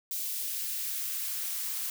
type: noise with high-pass filter sweep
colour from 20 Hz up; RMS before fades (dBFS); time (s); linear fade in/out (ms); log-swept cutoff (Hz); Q
blue; -34; 0.11-1.9; 2; 3100 to 690; 0.82
effects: none